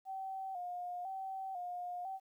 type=tone with vibrato; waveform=sine; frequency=740 Hz; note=F#5; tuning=in tune; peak=-39 dBFS; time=0.05-2.2 s; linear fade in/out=50 ms; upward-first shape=square; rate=1 Hz; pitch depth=65 cents each way; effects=12-bit